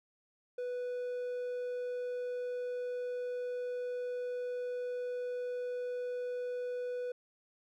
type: tone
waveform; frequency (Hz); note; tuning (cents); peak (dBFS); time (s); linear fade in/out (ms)
triangle; 493.9; B4; 0; -33; 0.58-7.12; 5
effects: none